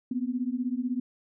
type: beating tone pair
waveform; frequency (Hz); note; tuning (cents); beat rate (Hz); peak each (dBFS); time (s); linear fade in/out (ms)
sine; 241.5 / 257.5; B3 / C4; -39 / -28; 16; -30; 0.11-1; 5
effects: none